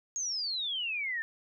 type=exponential sweep; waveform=sine; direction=down; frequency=6645 to 1766 Hz; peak=-31 dBFS; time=0.16-1.22 s; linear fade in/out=0 ms; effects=none